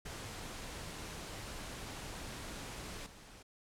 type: noise with level steps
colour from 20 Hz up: pink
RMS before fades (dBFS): -45 / -55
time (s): 0.05-3.43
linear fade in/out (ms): 10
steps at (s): 3.06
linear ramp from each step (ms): 5
effects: low-pass 10000 Hz 12 dB/octave